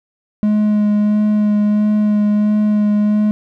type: tone with vibrato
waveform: triangle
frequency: 209.8 Hz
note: G#3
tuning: 18 cents sharp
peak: -9 dBFS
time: 0.43-3.31 s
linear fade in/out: 0 ms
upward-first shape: sine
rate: 1.5 Hz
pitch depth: 13 cents each way
effects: none